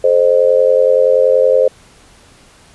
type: tone with amplitude modulation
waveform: sine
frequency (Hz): 523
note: C5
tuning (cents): -1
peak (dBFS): -3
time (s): 0.04-1.68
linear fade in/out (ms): 5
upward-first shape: sine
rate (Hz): 90.6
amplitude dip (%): 95
effects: pink hiss -45 dBFS RMS until 2.74 s + resampled to 24000 Hz